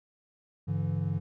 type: tone cluster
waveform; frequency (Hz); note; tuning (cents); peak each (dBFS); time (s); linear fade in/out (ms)
triangle; 100.4 / 144.2 / 166.6; G2 / D3 / E3; +42 / -31 / +19; -30; 0.67-1.2; 20
effects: none